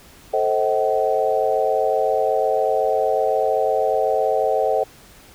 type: chord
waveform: sine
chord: A diminished seventh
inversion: none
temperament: just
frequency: 440 / 528 / 633.6 / 760.3 Hz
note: A4 / C5 / Eb5 / Gb5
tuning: 0 / +16 / +31 / +47 cents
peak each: -22 dBFS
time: 0.33-4.84 s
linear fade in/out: 10 ms
effects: pink hiss -47 dBFS RMS until 5.34 s